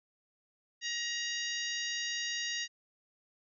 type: harmonic tone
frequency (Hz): 945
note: A#5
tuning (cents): +23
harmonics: 2 / 3 / 4 / 5 / 6 / 7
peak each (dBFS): -38 / -40 / -41 / -42 / -43 / -43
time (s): 0.81-2.68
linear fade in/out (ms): 50
effects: none